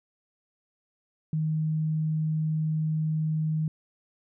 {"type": "tone", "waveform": "sine", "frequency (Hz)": 156.4, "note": "D#3", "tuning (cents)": 9, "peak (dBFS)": -24, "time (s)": [1.33, 3.68], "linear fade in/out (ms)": 2, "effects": []}